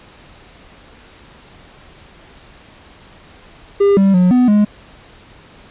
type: tone with pitch steps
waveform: triangle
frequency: 400.8 / 195.3 / 180.7 / 249.8 / 208.3 Hz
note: G4 / G3 / F#3 / B3 / G#3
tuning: +38 / -6 / -41 / +20 / +5 cents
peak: -6 dBFS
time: 3.8-4.65 s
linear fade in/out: 10 ms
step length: 170 ms
effects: pink hiss -43 dBFS RMS until 5.7 s + resampled to 8000 Hz